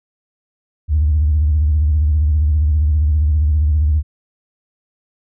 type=tone with vibrato; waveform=sine; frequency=75.6 Hz; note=D#2; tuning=49 cents flat; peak=-10 dBFS; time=0.88-4.03 s; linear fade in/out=50 ms; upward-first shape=sine; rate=15 Hz; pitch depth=110 cents each way; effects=tanh soft clip ceiling -7 dBFS